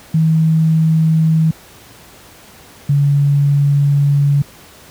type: tone pair in turn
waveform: sine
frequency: 159.9 / 142.45 Hz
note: D#3 / C#3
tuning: +48 / +48 cents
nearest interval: major second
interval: 200 cents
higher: first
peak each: -9 / -9 dBFS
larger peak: neither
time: 0.14-1.51 / 2.89-4.42 s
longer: second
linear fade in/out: 5 ms
effects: pink hiss -41 dBFS RMS until 4.9 s + high-pass 60 Hz 12 dB/octave